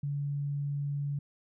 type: tone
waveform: sine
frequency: 142.9 Hz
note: D3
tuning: 47 cents flat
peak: -30 dBFS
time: 0.03-1.19 s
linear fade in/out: 5 ms
effects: none